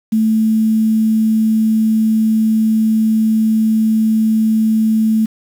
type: tone with quantisation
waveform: sine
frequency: 220 Hz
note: A3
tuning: in tune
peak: -10 dBFS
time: 0.12-5.26 s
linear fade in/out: 10 ms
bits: 6
effects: none